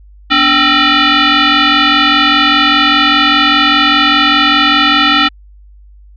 sine tone with frequency modulation, 825 Hz, G#5, 12 cents flat, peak -6 dBFS, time 0.3-5.29 s, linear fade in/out 20 ms, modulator 535 Hz, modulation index 5.6, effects added 50 Hz sine -36 dBFS peak until 6.16 s + resampled to 11025 Hz

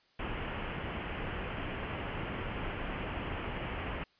pink low-pass noise, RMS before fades -38 dBFS, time 0.19-4.04 s, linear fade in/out 5 ms, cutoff 3100 Hz, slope 96 dB/octave, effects white hiss -68 dBFS RMS until 4.19 s + resampled to 11025 Hz

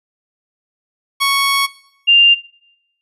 15% pulse / sine tone pair in turn, 1108.7 / 2794 Hz, C#6 / F7, 0 / 0 cents, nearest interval octave + major third, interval 1600 cents, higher second, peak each -6 dBFS, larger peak neither, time 1.2-1.67 / 2.07-2.35 s, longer first, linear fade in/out 20 ms, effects noise-tail reverb RT60 0.8 s tail -20 dB re dry + resampled to 32000 Hz

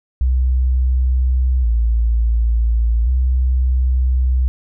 sine tone with vibrato, 60.2 Hz, B1, 44 cents flat, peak -12 dBFS, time 0.21-4.48 s, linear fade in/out 0 ms, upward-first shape square, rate 0.35 Hz, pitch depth 92 cents each way, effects none

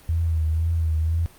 sine tone with vibrato, 81 Hz, E2, 30 cents flat, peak -19 dBFS, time 0.09-1.26 s, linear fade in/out 0 ms, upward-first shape triangle, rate 2 Hz, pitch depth 61 cents each way, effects pink hiss -50 dBFS RMS until 1.38 s + Opus 32 kbps

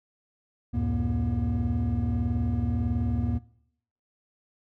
triangle tone cluster, 72.2 / 90.5 / 112 / 239 Hz, D2 / F#2 / A2 / A#3, -29 / -38 / +31 / +43 cents, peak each -27 dBFS, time 0.73-3.39 s, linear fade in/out 20 ms, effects noise-tail reverb RT60 0.7 s tail -21 dB re dry + tanh soft clip ceiling -17 dBFS

